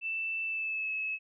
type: tone with pitch glide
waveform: sine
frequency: 2656 to 2586 Hz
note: E7 to E7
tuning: +12 to -34 cents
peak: -31 dBFS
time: 0.01-1.19 s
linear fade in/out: 50 ms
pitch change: -46 cents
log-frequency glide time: 0.44-0.92 s
effects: none